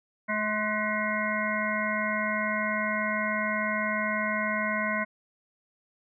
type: harmonic tone with a mistuned harmonic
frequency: 213.5 Hz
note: G#3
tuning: 48 cents sharp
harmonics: 1 / 3 / 5 / 7 / 9 / 10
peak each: -33 / -33 / -33 / -33 / -33 / -33 dBFS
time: 0.28-5.05 s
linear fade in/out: 20 ms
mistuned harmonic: 5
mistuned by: -30 cents
effects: none